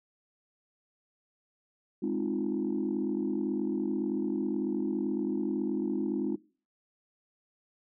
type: chord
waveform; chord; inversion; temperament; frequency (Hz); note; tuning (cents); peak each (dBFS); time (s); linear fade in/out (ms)
sine; F minor seventh; first; equal; 207.7 / 261.6 / 311.1 / 349.2; Ab3 / C4 / Eb4 / F4; 0 / 0 / 0 / 0; -33; 2.02-6.36; 10
effects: noise-tail reverb RT60 0.4 s tail -22 dB re dry + tanh soft clip ceiling -21 dBFS